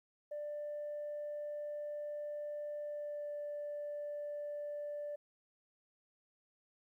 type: tone with pitch glide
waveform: sine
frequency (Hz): 591 to 586.9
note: D5 to D5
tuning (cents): +11 to -1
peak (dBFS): -38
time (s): 0.31-5.16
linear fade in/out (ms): 10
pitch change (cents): -12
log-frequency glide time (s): 2.81-3.32
effects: tanh soft clip ceiling -36 dBFS + 13-bit